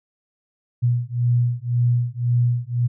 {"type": "beating tone pair", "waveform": "sine", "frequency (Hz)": [120.1, 122], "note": ["B2", "B2"], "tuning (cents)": [-48, -21], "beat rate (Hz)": 1.9, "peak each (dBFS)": -20, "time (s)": [0.82, 2.88], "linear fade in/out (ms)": 20, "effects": []}